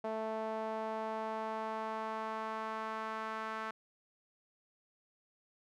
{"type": "tone with band-pass filter sweep", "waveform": "sawtooth", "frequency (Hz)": 220, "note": "A3", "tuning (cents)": 0, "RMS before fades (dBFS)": -39, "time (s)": [0.04, 3.71], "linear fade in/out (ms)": 5, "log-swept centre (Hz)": [690, 1300], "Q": 2.1, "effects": []}